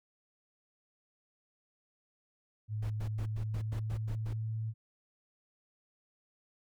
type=tone with pitch glide; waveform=sine; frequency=107.2 to 110.72 Hz; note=A2 to A2; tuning=-45 to +11 cents; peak=-33 dBFS; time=2.68-4.74 s; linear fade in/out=50 ms; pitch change=+56 cents; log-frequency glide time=2.97-4.54 s
type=noise bursts; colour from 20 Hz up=brown; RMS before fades=-41 dBFS; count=9; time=2.82-4.335 s; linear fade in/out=10 ms; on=83 ms; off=96 ms
effects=none